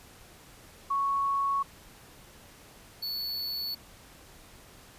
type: tone pair in turn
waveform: sine / square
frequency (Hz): 1108.7 / 4435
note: C#6 / C#8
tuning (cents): 0 / 0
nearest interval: 2 octaves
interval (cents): 2400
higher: second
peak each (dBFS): -25 / -32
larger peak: first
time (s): 0.9-1.63 / 3.02-3.75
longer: neither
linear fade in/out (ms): 10
effects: pink hiss -53 dBFS RMS until 4.98 s + resampled to 32000 Hz